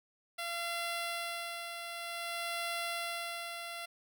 10% pulse tone with tremolo, 684 Hz, F5, 36 cents flat, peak -26 dBFS, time 0.38-3.86 s, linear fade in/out 10 ms, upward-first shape sine, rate 0.53 Hz, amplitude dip 50%, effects none

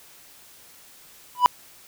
triangle tone with exponential growth, 987.8 Hz, B5, in tune, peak -5 dBFS, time 1.35-1.46 s, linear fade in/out 0 ms, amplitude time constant 23 ms, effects white hiss -50 dBFS RMS until 1.87 s

